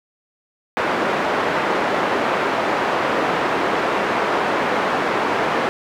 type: band-pass noise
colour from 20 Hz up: pink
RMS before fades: -20 dBFS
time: 0.77-5.69 s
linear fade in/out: 0 ms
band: 370 to 1700 Hz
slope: 12 dB/octave
effects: none